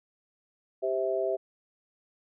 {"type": "chord", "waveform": "sine", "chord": "C major", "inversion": "second", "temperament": "just", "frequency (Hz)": [392.4, 523.3, 654.1], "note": ["G4", "C5", "E5"], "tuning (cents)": [2, 0, -14], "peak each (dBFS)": [-30, -33, -29], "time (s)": [0.82, 1.37], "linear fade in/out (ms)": 20, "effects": []}